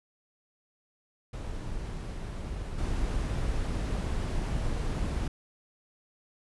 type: noise with level steps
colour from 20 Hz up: brown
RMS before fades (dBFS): -36 / -30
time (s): 1.33-5.28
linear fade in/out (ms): 5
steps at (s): 2.78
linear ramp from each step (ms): 10
effects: resampled to 24000 Hz